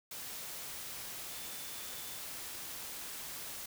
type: tone in noise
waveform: sine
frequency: 3524 Hz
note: A7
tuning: 2 cents sharp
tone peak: -55 dBFS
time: 1.3-2.21 s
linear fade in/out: 5 ms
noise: white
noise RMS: -44 dBFS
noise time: 0.11-3.66 s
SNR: -14 dB
effects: none